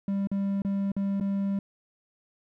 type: tone with dropouts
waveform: triangle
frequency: 197.6 Hz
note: G3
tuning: 14 cents sharp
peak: -23 dBFS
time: 0.08-1.59 s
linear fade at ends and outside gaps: 2 ms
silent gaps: 0.272-0.315 / 0.62-0.648 / 0.918-0.965 / 1.2-1.209 s
effects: none